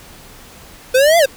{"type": "exponential two-way sweep", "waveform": "square", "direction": "up then down", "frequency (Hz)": [497.3, 698.5, 511], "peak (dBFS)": -9, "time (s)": [0.94, 1.26], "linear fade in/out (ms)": 10, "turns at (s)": 1.18, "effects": ["pink hiss -40 dBFS RMS until 1.36 s"]}